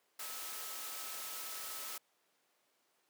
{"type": "tone in noise", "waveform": "sine", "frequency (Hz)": 1293, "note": "E6", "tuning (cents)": -34, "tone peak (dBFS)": -54, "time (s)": [0.19, 1.98], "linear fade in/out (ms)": 5, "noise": "white", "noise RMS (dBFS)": -44, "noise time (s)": [0.19, 1.98], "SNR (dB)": -13, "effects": ["pink hiss -75 dBFS RMS until 3.09 s", "high-pass 400 Hz 12 dB/octave"]}